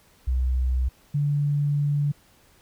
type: tone pair in turn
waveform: sine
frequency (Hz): 63.5 / 144.88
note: B1 / D3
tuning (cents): +49 / -23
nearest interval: octave + major second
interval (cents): 1428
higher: second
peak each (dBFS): -20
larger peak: neither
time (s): 0.27-0.89 / 1.14-2.12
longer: second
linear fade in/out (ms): 10
effects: pink hiss -58 dBFS RMS until 2.61 s